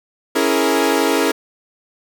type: chord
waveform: sawtooth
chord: A# half-diminished seventh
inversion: first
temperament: equal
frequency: 277.2 / 329.6 / 415.3 / 466.2 Hz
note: C#4 / E4 / G#4 / A#4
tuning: 0 / 0 / 0 / 0 cents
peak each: -16 dBFS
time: 0.35-1.32 s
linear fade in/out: 10 ms
effects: none